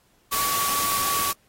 sine tone in noise, 1135 Hz, C#6, 41 cents sharp, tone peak -25 dBFS, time 0.31-1.33 s, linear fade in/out 20 ms, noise white, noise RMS -26 dBFS, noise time 0.31-1.33 s, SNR -2 dB, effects pink hiss -63 dBFS RMS until 1.48 s + AAC 48 kbps

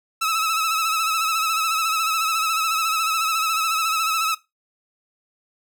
sawtooth tone with vibrato, 1300 Hz, E6, 24 cents flat, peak -16 dBFS, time 0.21-4.35 s, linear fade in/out 10 ms, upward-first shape sine, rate 14 Hz, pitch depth 48 cents each way, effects noise-tail reverb RT60 0.2 s tail -18 dB re dry

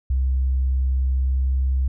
sine tone with pitch glide, 65.41 to 65.83 Hz, C2 to C2, 0 to +11 cents, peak -16 dBFS, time 0.1-1.88 s, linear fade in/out 5 ms, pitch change +11 cents, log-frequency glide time 1.13-1.49 s, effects tanh soft clip ceiling -14 dBFS

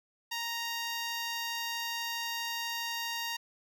10% pulse tone, 932.3 Hz, A#5, in tune, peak -25 dBFS, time 0.31-3.37 s, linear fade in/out 10 ms, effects none

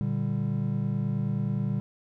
triangle chord, G minor, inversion first, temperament just, 117.6 / 147 / 196 Hz, Bb2 / D3 / G3, +16 / +2 / 0 cents, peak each -28 dBFS, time 0.01-1.8 s, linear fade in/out 0 ms, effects none

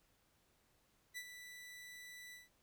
sawtooth tone with ADSR envelope, 1975.5 Hz, B6, in tune, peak -39 dBFS, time 1.14-2.49 s, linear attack 32 ms, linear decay 60 ms, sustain -9 dB, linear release 160 ms, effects pink hiss -75 dBFS RMS until 2.62 s

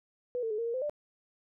sine tone with pitch steps, 492.3 / 450.1 / 425.5 / 462.8 / 466.6 / 515 / 592 Hz, B4 / A4 / G#4 / A#4 / A#4 / C5 / D5, -6 / +39 / +42 / -13 / +2 / -28 / +14 cents, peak -30 dBFS, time 0.35-0.896 s, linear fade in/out 0 ms, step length 78 ms, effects none

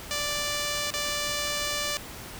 5% pulse tone with dropouts, 587.3 Hz, D5, in tune, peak -16 dBFS, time 0.11-1.97 s, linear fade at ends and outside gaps 0 ms, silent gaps 0.904-0.939 s, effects pink hiss -41 dBFS RMS until 2.39 s

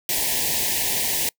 white band-stop noise, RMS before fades -23 dBFS, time 0.09-1.29 s, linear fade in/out 2 ms, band 1000 to 1700 Hz, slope 96 dB/octave, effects noise-tail reverb RT60 0.1 s tail -25 dB re dry

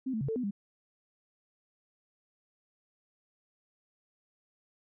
sine tone with pitch steps, 261.8 / 219.8 / 137.7 / 445.6 / 250.7 / 200.9 Hz, C4 / A3 / C#3 / A4 / B3 / G3, +1 / -2 / -11 / +22 / +26 / +43 cents, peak -30 dBFS, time 0.06-0.51 s, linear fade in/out 10 ms, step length 75 ms, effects none

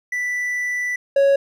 triangle tone pair in turn, 1975.5 / 554.4 Hz, B6 / C#5, 0 / 0 cents, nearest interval octave + minor seventh, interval 2200 cents, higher first, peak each -19 / -10 dBFS, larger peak second, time 0.12-0.96 / 1.16-1.36 s, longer first, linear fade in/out 5 ms, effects none

